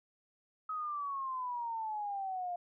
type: exponential sweep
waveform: sine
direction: down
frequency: 1278 to 698.5 Hz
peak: -35 dBFS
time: 0.69-2.56 s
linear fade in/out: 5 ms
effects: none